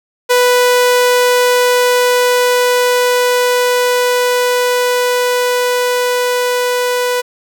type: tone with level ramp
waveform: sawtooth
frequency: 493.9 Hz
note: B4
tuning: in tune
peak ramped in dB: -4 to -9 dBFS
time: 0.29-7.22 s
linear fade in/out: 20 ms
effects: none